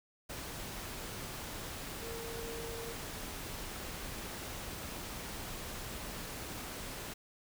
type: tone in noise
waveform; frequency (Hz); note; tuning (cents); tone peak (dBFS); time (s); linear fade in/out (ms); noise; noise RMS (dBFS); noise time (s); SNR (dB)
sine; 460.9; A#4; -20; -43; 2.02-2.93; 10; pink; -43; 0.29-7.14; -3
effects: none